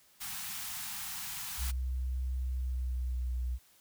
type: band-stop noise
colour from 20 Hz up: white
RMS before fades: -40 dBFS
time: 0.2-1.72 s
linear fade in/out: 20 ms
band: 240 to 730 Hz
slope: 96 dB/octave
type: tone with pitch glide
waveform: sine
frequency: 63.8 to 61.77 Hz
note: C2 to B1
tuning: -43 to +1 cents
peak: -31 dBFS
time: 1.57-3.59 s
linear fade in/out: 50 ms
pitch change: -56 cents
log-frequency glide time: 2.5-3.35 s
effects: white hiss -64 dBFS RMS until 3.8 s